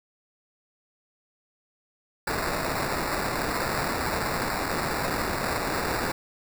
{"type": "noise with sample-and-hold", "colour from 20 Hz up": "white", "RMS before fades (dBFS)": -28, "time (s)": [2.27, 6.12], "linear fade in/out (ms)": 5, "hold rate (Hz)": 3150, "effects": []}